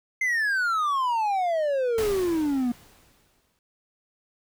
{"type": "exponential sweep", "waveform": "triangle", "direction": "down", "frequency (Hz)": [2100, 236.4], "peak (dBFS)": -20, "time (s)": [0.21, 2.72], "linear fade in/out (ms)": 5}
{"type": "noise with exponential decay", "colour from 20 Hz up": "pink", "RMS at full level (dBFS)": -32, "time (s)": [1.98, 3.59], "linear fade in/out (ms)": 1, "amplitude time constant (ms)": 350}
{"effects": []}